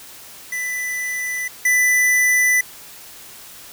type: tone pair in turn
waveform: square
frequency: 1992 / 1992 Hz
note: B6 / B6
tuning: +14 / +14 cents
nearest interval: unison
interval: 0 cents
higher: neither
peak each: -23 / -14 dBFS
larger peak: second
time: 0.52-1.48 / 1.65-2.61 s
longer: neither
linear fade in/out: 5 ms
effects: white hiss -40 dBFS RMS until 3.72 s